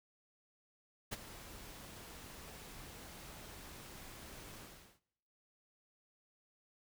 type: noise with ADSR envelope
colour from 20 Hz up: pink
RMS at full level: -39 dBFS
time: 1.11-5 s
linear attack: 21 ms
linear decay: 24 ms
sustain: -13 dB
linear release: 420 ms
effects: noise-tail reverb RT60 1.0 s tail -24 dB re dry